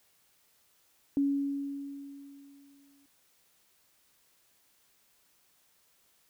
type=tone with exponential decay; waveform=sine; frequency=280 Hz; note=C#4; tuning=18 cents sharp; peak=-23 dBFS; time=1.17-3.06 s; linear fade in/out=1 ms; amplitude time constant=410 ms; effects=white hiss -68 dBFS RMS until 6.29 s